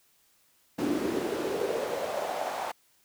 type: noise with high-pass filter sweep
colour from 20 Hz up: brown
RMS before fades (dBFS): -31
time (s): 0.78-2.72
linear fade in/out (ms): 10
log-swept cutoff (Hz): 270 to 810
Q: 3.7
effects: white hiss -66 dBFS RMS until 3.04 s